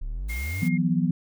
triangle exponential sweep, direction up, 31.19 to 107.9 Hz, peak -26 dBFS, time 0.01-0.64 s, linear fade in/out 10 ms
white noise, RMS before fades -42 dBFS, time 0.28-0.69 s, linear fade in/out 20 ms
sine tone, 2131 Hz, C7, 31 cents sharp, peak -33 dBFS, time 0.29-0.78 s, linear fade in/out 10 ms
sine chord, E suspended second, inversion none, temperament equal with one note detuned, 164.81 / 181.4 / 246.9 Hz, E3 / F#3 / B3, 0 / -34 / 0 cents, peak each -24 / -24 / -26 dBFS, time 0.62-1.11 s, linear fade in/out 5 ms
effects none

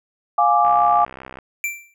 sine chord, D diminished, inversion first, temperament equal with one note detuned, 703.3 / 830.6 / 1174.7 Hz, F5 / Ab5 / D6, +12 / 0 / 0 cents, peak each -17 dBFS, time 0.38-1.05 s, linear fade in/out 5 ms
click train, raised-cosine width 0.5 ms, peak -20 dBFS, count 49, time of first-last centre 0.65-1.387 s, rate 65.1 Hz
square tone with exponential decay, 2349 Hz, D7, in tune, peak -19 dBFS, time 1.64-1.94 s, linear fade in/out 1 ms, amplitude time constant 64 ms
effects none

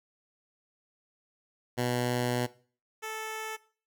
10% pulse tone pair in turn, 123 / 438.3 Hz, B2 / A4, -7 / -7 cents, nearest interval octave + minor seventh, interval 2200 cents, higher second, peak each -19 / -27 dBFS, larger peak first, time 1.77-2.47 / 3.02-3.57 s, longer first, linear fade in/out 20 ms, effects noise-tail reverb RT60 0.4 s tail -18 dB re dry

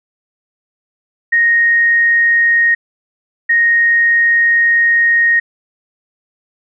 sine tone bursts at uneven times, 1864.7 Hz, A#6, in tune, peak -8 dBFS, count 2, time 1.32-2.75 / 3.49-5.4 s, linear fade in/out 10 ms, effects none

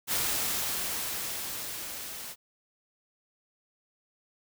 white noise with level ramp, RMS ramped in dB -28 to -41 dBFS, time 0.07-2.36 s, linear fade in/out 50 ms, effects none

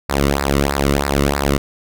sawtooth tone with flanger, 70.2 Hz, C#2, 22 cents sharp, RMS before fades -17 dBFS, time 0.09-1.58 s, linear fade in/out 5 ms, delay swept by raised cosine 0.31 to 1.25 ms, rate 3.1 Hz, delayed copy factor -0.8, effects none

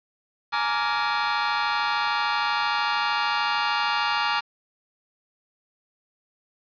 sawtooth chord, Bb dominant seventh, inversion third, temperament just, 839.1 / 932.3 / 1165.4 / 1398.5 Hz, Ab5 / Bb5 / D6 / F6, +18 / 0 / -14 / +2 cents, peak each -24 dBFS, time 0.52-4.41 s, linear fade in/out 20 ms, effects resampled to 11025 Hz + 7-bit

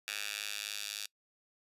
10% pulse tone with high-pass filter sweep, 103.6 Hz, G#2, 4 cents flat, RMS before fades -40 dBFS, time 0.08-1.06 s, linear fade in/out 0 ms, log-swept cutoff 2400 to 3800 Hz, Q 1.3, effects noise-tail reverb RT60 0.1 s tail -24 dB re dry + resampled to 32000 Hz

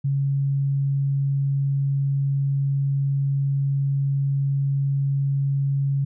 sine tone, 138.59 Hz, C#3, in tune, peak -19 dBFS, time 0.04-6.05 s, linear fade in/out 10 ms, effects none

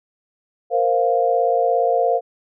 sine chord, Bb suspended second, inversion none, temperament equal, 466.2 / 523.3 / 698.5 Hz, Bb4 / C5 / F5, 0 / 0 / 0 cents, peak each -20 / -20 / -18 dBFS, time 0.7-2.21 s, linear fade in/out 50 ms, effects none

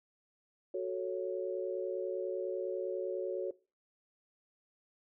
sine chord, F# minor, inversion none, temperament equal, 370 / 440 / 554.4 Hz, F#4 / A4 / C#5, 0 / 0 / 0 cents, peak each -36 / -39 / -38 dBFS, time 0.74-3.51 s, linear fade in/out 5 ms, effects noise-tail reverb RT60 0.3 s tail -19 dB re dry

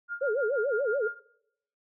sine tone with tremolo, 1411 Hz, F6, 17 cents sharp, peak -29 dBFS, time 0.08-1.2 s, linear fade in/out 50 ms, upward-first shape triangle, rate 6.3 Hz, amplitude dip 95%
sine tone with vibrato, 490.8 Hz, B4, 11 cents flat, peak -25 dBFS, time 0.21-1.08 s, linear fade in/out 10 ms, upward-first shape sine, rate 6.9 Hz, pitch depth 280 cents each way
effects noise-tail reverb RT60 0.8 s tail -23 dB re dry

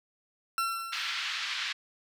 40% pulse tone with exponential decay, 1352 Hz, E6, 43 cents sharp, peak -25 dBFS, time 0.58-1.64 s, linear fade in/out 1 ms, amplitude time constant 230 ms
white band-pass noise, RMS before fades -34 dBFS, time 0.92-1.73 s, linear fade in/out 10 ms, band 1300 to 4200 Hz, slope 24 dB/octave
effects none

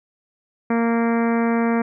harmonic tone, 231.6 Hz, A#3, 11 cents flat, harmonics 1 / 2 / 3 / 4 / 5 / 6 / 7 / 8 / 9 / 10, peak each -18 / -24 / -28 / -30 / -32 / -34 / -35 / -36 / -37 / -38 dBFS, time 0.7-1.82 s, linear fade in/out 5 ms, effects none

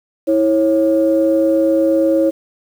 sine tone pair together, 325.2 / 546.3 Hz, E4 / C#5, -23 / -25 cents, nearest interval major sixth, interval 898 cents, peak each -13 dBFS, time 0.27-2.31 s, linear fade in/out 20 ms, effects tanh soft clip ceiling -3 dBFS + 7-bit

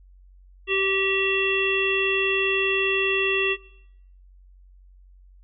harmonic tone with a mistuned harmonic, 387.5 Hz, G4, 20 cents flat, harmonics 1 / 3 / 5 / 7 / 9, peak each -24 / -33 / -30 / -23 / -32 dBFS, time 0.67-3.57 s, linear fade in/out 50 ms, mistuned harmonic 9, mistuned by -67 cents, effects noise-tail reverb RT60 0.7 s tail -18 dB re dry + added 46 Hz sine -48 dBFS peak until 5.43 s

